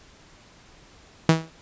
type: tone with exponential decay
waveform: sawtooth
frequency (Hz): 161.7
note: E3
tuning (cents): -33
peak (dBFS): -7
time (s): 1.29-1.5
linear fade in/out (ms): 2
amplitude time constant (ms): 45
effects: pink hiss -52 dBFS RMS until 1.61 s + resampled to 16000 Hz